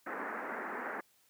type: band-pass noise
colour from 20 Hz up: white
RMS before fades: -40 dBFS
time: 0.06-1.01 s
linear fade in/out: 10 ms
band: 210 to 1900 Hz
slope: 48 dB/octave
effects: white hiss -69 dBFS RMS until 1.29 s + high-pass 80 Hz 12 dB/octave